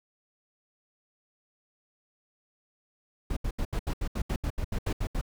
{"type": "noise bursts", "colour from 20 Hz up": "brown", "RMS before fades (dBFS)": -29, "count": 14, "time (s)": [3.3, 5.213], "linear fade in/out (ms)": 5, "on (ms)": 67, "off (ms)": 75, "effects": []}